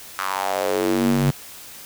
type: tone with high-pass filter sweep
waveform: square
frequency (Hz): 47.71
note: G1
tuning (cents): -46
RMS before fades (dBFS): -21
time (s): 0.18-1.31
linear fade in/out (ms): 10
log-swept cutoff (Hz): 1300 to 150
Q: 3.7
effects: white hiss -40 dBFS RMS until 1.85 s